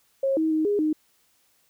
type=tone with pitch steps; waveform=sine; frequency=541 / 317.9 / 313 / 410.5 / 308.6 Hz; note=C#5 / D#4 / D#4 / G#4 / D#4; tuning=-42 / +37 / +10 / -20 / -14 cents; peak=-20 dBFS; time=0.23-0.93 s; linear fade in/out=5 ms; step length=140 ms; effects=white hiss -65 dBFS RMS until 1.69 s